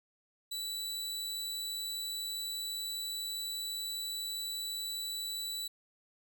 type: tone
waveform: sawtooth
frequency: 3951 Hz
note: B7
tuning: in tune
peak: -33 dBFS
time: 0.51-5.68 s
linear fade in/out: 10 ms
effects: none